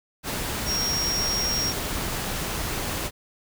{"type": "tone in noise", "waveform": "sine", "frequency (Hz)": 5590, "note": "F8", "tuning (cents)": 1, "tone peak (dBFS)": -24, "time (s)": [0.65, 1.74], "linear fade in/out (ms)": 50, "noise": "pink", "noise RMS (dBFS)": -29, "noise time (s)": [0.23, 3.11], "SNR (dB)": 2, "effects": []}